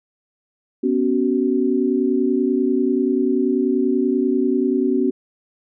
sine chord, B suspended second, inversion none, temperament equal with one note detuned, 246.9 / 277.2 / 375.4 Hz, B3 / C#4 / F#4, 0 / 0 / +25 cents, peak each -20 dBFS, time 0.83-5.11 s, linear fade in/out 10 ms, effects none

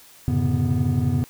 triangle tone cluster, 90.3 / 108.9 / 131.5 / 142.9 / 246 Hz, F#2 / A2 / C3 / D3 / B3, -42 / -17 / +9 / -47 / -7 cents, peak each -23 dBFS, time 0.28-1.24 s, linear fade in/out 0 ms, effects white hiss -49 dBFS RMS until 1.29 s

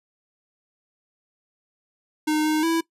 square tone with pitch steps, 306.8 / 309.1 / 329.6 Hz, D#4 / D#4 / E4, -24 / -11 / 0 cents, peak -20 dBFS, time 2.27-2.81 s, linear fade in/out 10 ms, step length 180 ms, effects noise-tail reverb RT60 0.1 s tail -20 dB re dry + resampled to 32000 Hz

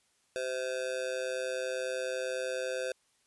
square tone with amplitude modulation, 516 Hz, C5, 24 cents flat, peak -29 dBFS, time 0.36-2.92 s, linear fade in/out 0 ms, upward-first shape sine, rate 130 Hz, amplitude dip 90%, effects white hiss -71 dBFS RMS until 3.26 s + resampled to 24000 Hz

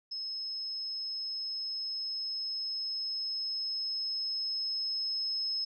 sine tone with level ramp, 5180 Hz, E8, 31 cents flat, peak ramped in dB -35 to -30 dBFS, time 0.11-5.65 s, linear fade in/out 10 ms, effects none

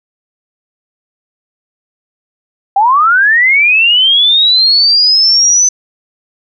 sine linear sweep, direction up, 763 to 6100 Hz, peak -5 dBFS, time 2.76-5.69 s, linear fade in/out 5 ms, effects none

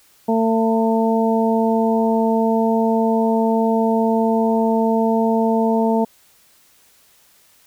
harmonic tone, 224.9 Hz, A3, 38 cents sharp, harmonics 1 / 2 / 3 / 4, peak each -17 / -20 / -22 / -23 dBFS, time 0.28-6.05 s, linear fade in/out 10 ms, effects white hiss -54 dBFS RMS until 7.66 s

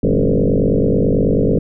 sine tone with frequency modulation, 131.3 Hz, C3, 6 cents sharp, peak -11 dBFS, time 0.03-1.59 s, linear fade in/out 5 ms, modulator 49.2 Hz, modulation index 7.9, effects none

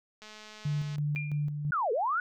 click train, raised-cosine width 0.2 ms, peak -31 dBFS, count 159, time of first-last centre 0.22-0.958 s, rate 214 Hz
sine tone with tremolo, 147.5 Hz, D3, 8 cents sharp, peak -27 dBFS, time 0.65-1.71 s, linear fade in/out 5 ms, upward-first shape square, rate 3 Hz, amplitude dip 45%
sine tone with exponential decay, 2397 Hz, D7, 35 cents sharp, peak -30 dBFS, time 1.16-1.48 s, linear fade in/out 0 ms, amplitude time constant 69 ms
sine linear two-way sweep, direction down then up, 1500 to 409.8 to 1500 Hz, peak -26 dBFS, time 1.72-2.2 s, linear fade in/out 2 ms, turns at 1.92 s
effects none

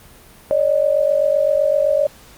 sine tone pair together, 560 / 607.8 Hz, C#5 / D#5, +18 / -41 cents, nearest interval minor second, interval 141 cents, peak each -16 dBFS, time 0.51-2.07 s, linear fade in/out 0 ms, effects pink hiss -45 dBFS RMS until 2.37 s + Opus 32 kbps

